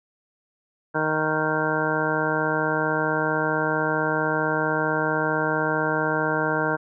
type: harmonic tone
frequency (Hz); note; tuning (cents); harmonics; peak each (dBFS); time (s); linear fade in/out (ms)
155.56; D#3; 0; 1 / 2 / 3 / 4 / 5 / 6 / 7 / 9 / 10; -31 / -29 / -28 / -29 / -33 / -29 / -34 / -29 / -28; 0.94-6.77; 20
effects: none